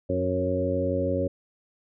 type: harmonic tone with a mistuned harmonic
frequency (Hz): 91.7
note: F#2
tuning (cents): -15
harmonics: 1 / 2 / 3 / 4 / 5 / 6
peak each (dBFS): -30 / -34 / -30 / -33 / -32 / -27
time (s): 0.09-1.28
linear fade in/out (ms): 10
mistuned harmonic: 5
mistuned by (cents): +18
effects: none